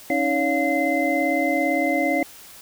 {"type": "tone cluster", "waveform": "sine", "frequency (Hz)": [277.1, 314.8, 565, 704, 2066], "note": ["C#4", "D#4", "C#5", "F5", "C7"], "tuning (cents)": [-1, 20, 33, 14, -22], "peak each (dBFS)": -25, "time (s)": [0.1, 2.23], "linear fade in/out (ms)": 2, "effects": ["white hiss -44 dBFS RMS until 2.61 s"]}